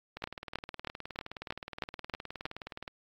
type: two click trains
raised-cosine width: 0.3 ms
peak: -24 / -17 dBFS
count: 53 / 8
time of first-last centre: 0.17-2.878 / 0.24-2.455 s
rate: 19.2 / 3.16 Hz
effects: AAC 48 kbps